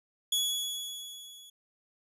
sawtooth tone with level ramp, 3377 Hz, G#7, 28 cents sharp, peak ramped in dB -22 to -47 dBFS, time 0.32-1.5 s, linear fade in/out 5 ms, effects resampled to 32000 Hz

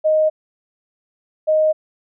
sine tone pair in turn, 622.3 / 622.3 Hz, D#5 / D#5, 0 / 0 cents, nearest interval unison, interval 0 cents, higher neither, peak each -12 dBFS, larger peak neither, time 0.04-0.3 / 1.47-1.73 s, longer neither, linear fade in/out 20 ms, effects none

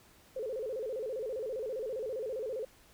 sine tone with vibrato, 476.5 Hz, A#4, 38 cents sharp, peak -34 dBFS, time 0.36-2.65 s, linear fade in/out 5 ms, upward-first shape square, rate 15 Hz, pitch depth 160 cents each way, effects pink hiss -61 dBFS RMS until 2.93 s

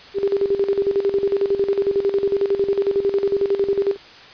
sine tone with tremolo, 397.4 Hz, G4, 24 cents sharp, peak -14 dBFS, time 0.14-3.97 s, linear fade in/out 50 ms, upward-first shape square, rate 11 Hz, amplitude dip 70%, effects white hiss -42 dBFS RMS until 4.33 s + resampled to 11025 Hz

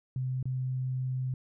sine tone with dropouts, 129 Hz, C3, 24 cents flat, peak -29 dBFS, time 0.16-1.34 s, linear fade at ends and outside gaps 2 ms, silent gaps 0.428-0.455 s, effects none

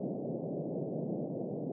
pink band-pass noise, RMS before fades -37 dBFS, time 0-1.72 s, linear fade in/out 5 ms, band 140 to 640 Hz, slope 48 dB/octave, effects none

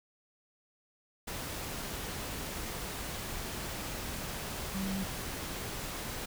sine tone in noise, 193 Hz, G3, 27 cents flat, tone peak -33 dBFS, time 4.74-5.04 s, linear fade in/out 10 ms, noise pink, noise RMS -39 dBFS, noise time 1.27-6.26 s, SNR +3 dB, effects none

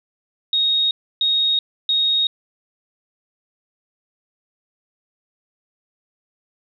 sine tone bursts, 3744 Hz, A#7, 7 cents sharp, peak -15 dBFS, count 3, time 0.53-2.27 s, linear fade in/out 2 ms, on 380 ms, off 300 ms, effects none

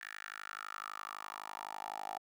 10% pulse tone with high-pass filter sweep, 51.91 Hz, G#1, in tune, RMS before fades -45 dBFS, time 0.01-2.18 s, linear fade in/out 5 ms, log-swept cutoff 1700 to 770 Hz, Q 5.3, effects none

